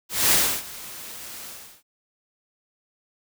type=noise with ADSR envelope; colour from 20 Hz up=white; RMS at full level=-17 dBFS; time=0.09-1.83 s; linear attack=220 ms; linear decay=310 ms; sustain=-21 dB; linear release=360 ms; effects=none